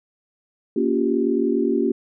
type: chord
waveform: sine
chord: G half-diminished seventh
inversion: first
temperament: just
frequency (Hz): 235.2 / 282.2 / 352.8 / 392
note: Bb3 / Db4 / F4 / G4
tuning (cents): +16 / +31 / +18 / 0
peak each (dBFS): -23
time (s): 0.76-1.92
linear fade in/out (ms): 5
effects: none